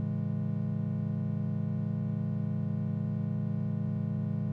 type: chord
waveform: triangle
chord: A major seventh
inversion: none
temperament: equal with one note detuned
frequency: 108.67 / 138.59 / 164.81 / 207.7 Hz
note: A2 / C#3 / E3 / G#3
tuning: -21 / 0 / 0 / 0 cents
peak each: -33 dBFS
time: 0-4.52 s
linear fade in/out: 0 ms
effects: none